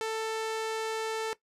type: tone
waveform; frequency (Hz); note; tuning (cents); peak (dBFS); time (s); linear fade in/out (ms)
sawtooth; 442.9; A4; +11; -26; 0.01-1.33; 0
effects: noise-tail reverb RT60 0.1 s tail -17 dB re dry + low-pass 9000 Hz 12 dB/octave